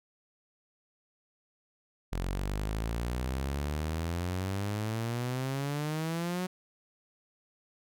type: exponential sweep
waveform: sawtooth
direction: up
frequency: 43.65 to 185 Hz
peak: -27 dBFS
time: 2.12-6.47 s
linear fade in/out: 10 ms
effects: none